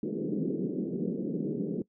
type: band-pass noise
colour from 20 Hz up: pink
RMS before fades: -32 dBFS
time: 0.03-1.82 s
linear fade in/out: 2 ms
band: 160 to 450 Hz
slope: 48 dB/octave
effects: noise-tail reverb RT60 0.1 s tail -21 dB re dry

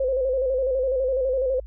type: tone with vibrato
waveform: sine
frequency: 521 Hz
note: C5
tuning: 7 cents flat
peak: -20 dBFS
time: 0-1.6 s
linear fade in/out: 5 ms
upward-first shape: square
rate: 12 Hz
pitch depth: 53 cents each way
effects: added 54 Hz sine -36 dBFS peak until 1.66 s

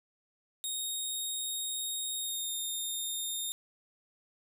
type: tone with pitch glide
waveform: 15% pulse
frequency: 3729 to 3669 Hz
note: A#7 to A#7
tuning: 0 to -28 cents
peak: -27 dBFS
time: 0.64-3.52 s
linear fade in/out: 0 ms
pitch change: -28 cents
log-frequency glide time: 2.17-2.52 s
effects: none

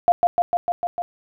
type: tone with echo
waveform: sine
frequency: 698.5 Hz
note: F5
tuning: in tune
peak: -10 dBFS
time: 0.08-0.12 s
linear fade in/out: 0 ms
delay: 150 ms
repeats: 6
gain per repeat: -2 dB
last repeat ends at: 1.02 s
effects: none

